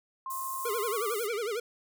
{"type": "tone with pitch glide", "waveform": "sine", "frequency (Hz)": [1059, 1175], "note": ["C6", "D6"], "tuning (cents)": [21, 1], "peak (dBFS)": -34, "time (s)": [0.26, 1.14], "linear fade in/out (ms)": 2, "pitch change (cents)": 180, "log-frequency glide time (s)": [0.89, 1.03]}
{"type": "high-pass noise", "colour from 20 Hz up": "pink", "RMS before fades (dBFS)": -40, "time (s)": [0.3, 1.27], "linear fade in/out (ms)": 5, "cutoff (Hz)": 8100, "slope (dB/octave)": 24}
{"type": "tone with vibrato", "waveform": "square", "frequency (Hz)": 440, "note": "A4", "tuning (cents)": 0, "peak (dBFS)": -31, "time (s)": [0.65, 1.6], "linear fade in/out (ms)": 5, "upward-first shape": "sine", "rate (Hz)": 11, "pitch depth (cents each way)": 170}
{"type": "tone with exponential decay", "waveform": "sine", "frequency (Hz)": 2313, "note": "D7", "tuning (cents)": -27, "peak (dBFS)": -33, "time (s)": [1.3, 1.48], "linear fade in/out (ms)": 2, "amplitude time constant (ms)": 37}
{"effects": []}